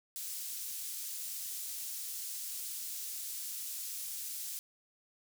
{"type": "high-pass noise", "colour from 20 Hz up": "pink", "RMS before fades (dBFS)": -41, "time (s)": [0.16, 4.59], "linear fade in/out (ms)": 0, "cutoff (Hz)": 7000, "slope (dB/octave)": 12, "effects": []}